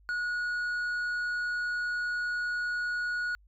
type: tone with tanh clipping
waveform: sine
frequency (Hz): 1455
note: F#6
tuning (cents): -29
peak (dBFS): -30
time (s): 0.09-3.35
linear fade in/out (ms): 0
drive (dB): 5
effects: added 50 Hz sine -57 dBFS peak until 3.47 s